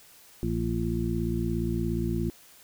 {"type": "harmonic tone", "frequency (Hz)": 57.1, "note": "A#1", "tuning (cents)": -35, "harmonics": [1, 2, 3, 4, 6], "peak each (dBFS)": [-32, -32, -32, -32, -32], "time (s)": [0.43, 2.3], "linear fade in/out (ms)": 0, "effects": ["white hiss -54 dBFS RMS until 2.63 s"]}